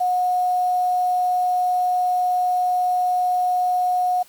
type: tone with quantisation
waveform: sine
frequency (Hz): 726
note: F#5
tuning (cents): -33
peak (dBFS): -17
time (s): 0-4.23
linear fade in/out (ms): 10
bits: 7
effects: white hiss -51 dBFS RMS until 4.28 s + Opus 48 kbps